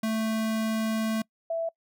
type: tone pair in turn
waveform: square / sine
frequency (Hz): 220.8 / 661.7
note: A3 / E5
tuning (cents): +6 / +6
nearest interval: octave + perfect fifth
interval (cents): 1900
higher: second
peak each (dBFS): -26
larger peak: neither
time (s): 0.03-1.22 / 1.5-1.69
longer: first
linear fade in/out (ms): 5
effects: noise-tail reverb RT60 0.1 s tail -25 dB re dry